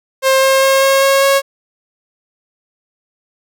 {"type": "tone with pitch steps", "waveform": "sawtooth", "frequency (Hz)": [531, 534.7, 538.4, 542.2, 545.9, 549.7], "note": ["C5", "C5", "C5", "C#5", "C#5", "C#5"], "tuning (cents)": [25, 37, 49, -38, -27, -15], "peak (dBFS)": -5, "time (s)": [0.22, 1.42], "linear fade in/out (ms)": 50, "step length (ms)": 200, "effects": []}